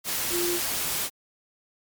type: tone in noise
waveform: sine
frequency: 349.2 Hz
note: F4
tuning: in tune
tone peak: -26 dBFS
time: 0.3-0.6 s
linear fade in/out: 50 ms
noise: white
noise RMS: -28 dBFS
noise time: 0.04-1.1 s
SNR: -1 dB
effects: MP3 96 kbps